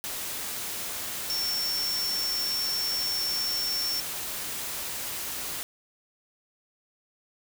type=tone in noise; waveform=sine; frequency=5440 Hz; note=F8; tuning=46 cents flat; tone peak=-27 dBFS; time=1.3-4 s; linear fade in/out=0 ms; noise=white; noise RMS=-34 dBFS; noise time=0.04-5.63 s; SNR=+4 dB; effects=none